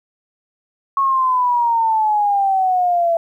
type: exponential sweep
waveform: sine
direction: down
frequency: 1103 to 666 Hz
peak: -13 dBFS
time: 0.97-3.17 s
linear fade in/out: 2 ms
effects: 9-bit